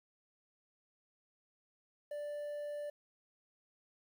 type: tone with quantisation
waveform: triangle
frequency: 587.3 Hz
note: D5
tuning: in tune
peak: -37 dBFS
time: 2.11-2.9 s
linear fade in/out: 5 ms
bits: 11
effects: none